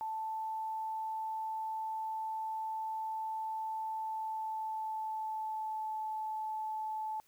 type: tone with pitch glide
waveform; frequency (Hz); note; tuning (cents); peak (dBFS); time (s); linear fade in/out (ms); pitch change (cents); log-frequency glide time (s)
sine; 880 to 869.4; A5 to A5; 0 to -21; -35; 0.01-7.2; 0; -21; 3.93-6.01
effects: white hiss -69 dBFS RMS until 7.27 s